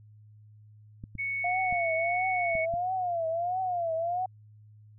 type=clicks; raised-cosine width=5 ms; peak=-28 dBFS; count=5; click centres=1.039 / 1.153 / 1.726 / 2.553 / 2.739 s
type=tone; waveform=sine; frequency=2217 Hz; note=C#7; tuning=in tune; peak=-29 dBFS; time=1.18-2.66 s; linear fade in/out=20 ms
type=tone with vibrato; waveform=sine; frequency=698.5 Hz; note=F5; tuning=in tune; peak=-27 dBFS; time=1.44-4.26 s; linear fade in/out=5 ms; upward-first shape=triangle; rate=1.5 Hz; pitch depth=150 cents each way
effects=added 106 Hz sine -51 dBFS peak until 4.98 s